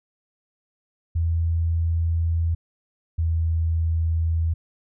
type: tone pair in turn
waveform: sine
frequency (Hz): 83 / 81.9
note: E2 / E2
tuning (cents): +12 / -11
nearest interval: unison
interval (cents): 23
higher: first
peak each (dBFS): -19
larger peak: neither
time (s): 1.15-2.55 / 3.18-4.54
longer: first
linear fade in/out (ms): 10
effects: none